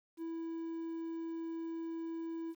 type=tone; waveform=triangle; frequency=329.2 Hz; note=E4; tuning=2 cents flat; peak=-36 dBFS; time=0.17-2.55 s; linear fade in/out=50 ms; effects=11-bit